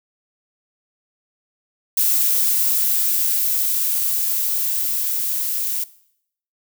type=noise with level ramp; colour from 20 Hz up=violet; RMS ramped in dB=-17 to -23 dBFS; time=1.97-5.84 s; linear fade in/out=5 ms; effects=noise-tail reverb RT60 0.7 s tail -19 dB re dry